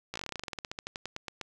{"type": "slowing click train", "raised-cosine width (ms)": 0.2, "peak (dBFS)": -19, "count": 24, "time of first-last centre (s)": [0.14, 1.413], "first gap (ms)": 16, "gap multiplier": 1.1, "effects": []}